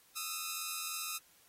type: tone pair together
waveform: 5% pulse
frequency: 1244.5 / 1330.4 Hz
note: D#6 / E6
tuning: 0 / +16 cents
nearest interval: minor second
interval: 116 cents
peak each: -28 / -28 dBFS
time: 0.15-1.19 s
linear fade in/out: 20 ms
effects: white hiss -65 dBFS RMS until 1.48 s + AAC 48 kbps